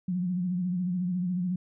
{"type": "tone with vibrato", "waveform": "sine", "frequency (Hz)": 180, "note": "F#3", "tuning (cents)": -47, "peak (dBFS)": -26, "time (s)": [0.08, 1.56], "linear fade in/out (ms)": 5, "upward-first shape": "sine", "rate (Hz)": 14, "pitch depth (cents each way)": 64, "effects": []}